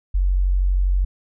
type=tone; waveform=sine; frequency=46.25 Hz; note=F#1; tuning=in tune; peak=-15 dBFS; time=0.14-1.05 s; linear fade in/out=10 ms; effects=none